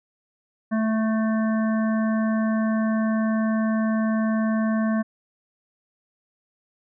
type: harmonic tone with a mistuned harmonic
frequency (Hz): 219.9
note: A3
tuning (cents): -1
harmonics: 1 / 3 / 5 / 7 / 8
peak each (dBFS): -20 / -30 / -34 / -37 / -38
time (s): 0.71-5.03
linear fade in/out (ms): 20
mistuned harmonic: 8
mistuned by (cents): +20
effects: none